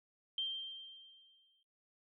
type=tone with exponential decay; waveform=sine; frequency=3156 Hz; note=G7; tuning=11 cents sharp; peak=-33 dBFS; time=0.38-1.63 s; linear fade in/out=2 ms; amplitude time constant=270 ms; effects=noise-tail reverb RT60 0.4 s tail -22 dB re dry